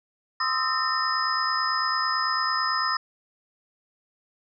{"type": "tone cluster", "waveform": "sine", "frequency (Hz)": [1037, 1250, 1319, 1818, 5070], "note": ["C6", "D#6", "E6", "A#6", "D#8"], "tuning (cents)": [-16, 8, 1, -44, 32], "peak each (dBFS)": -29, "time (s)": [0.4, 2.97], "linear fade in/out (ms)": 5, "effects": []}